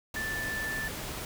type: tone in noise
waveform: sine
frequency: 1760 Hz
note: A6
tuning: in tune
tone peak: -32 dBFS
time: 0.16-0.88 s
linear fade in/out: 2 ms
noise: pink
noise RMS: -38 dBFS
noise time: 0.14-1.25 s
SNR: +3 dB
effects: none